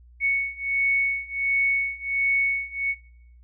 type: beating tone pair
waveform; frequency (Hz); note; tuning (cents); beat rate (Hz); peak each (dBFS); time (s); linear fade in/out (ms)
sine; 2217 / 2218.4; C#7 / C#7; 0 / +1; 1.4; -25 / -24; 0.2-2.95; 50
effects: noise-tail reverb RT60 0.8 s tail -23 dB re dry + added 60 Hz sine -48 dBFS peak until 3.43 s